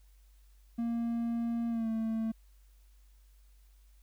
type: tone with pitch glide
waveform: triangle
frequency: 233.1 to 223.2 Hz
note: A#3 to A3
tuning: 0 to +25 cents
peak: -28 dBFS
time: 0.78-2.32 s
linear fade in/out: 10 ms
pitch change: -75 cents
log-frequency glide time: 1.69-1.88 s
effects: added 49 Hz sine -57 dBFS peak until 4.02 s + white hiss -72 dBFS RMS until 4.02 s